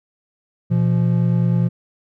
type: tone pair together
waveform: triangle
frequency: 121.97 / 171.8 Hz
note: B2 / F3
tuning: -21 / -28 cents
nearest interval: tritone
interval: 593 cents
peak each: -15 dBFS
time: 0.7-1.69 s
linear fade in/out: 20 ms
effects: none